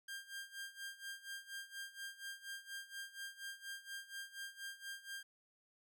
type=tone with tremolo; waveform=sawtooth; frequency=1598 Hz; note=G6; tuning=33 cents sharp; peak=-40 dBFS; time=0.08-5.23 s; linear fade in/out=5 ms; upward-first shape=sine; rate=4.2 Hz; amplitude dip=85%; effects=none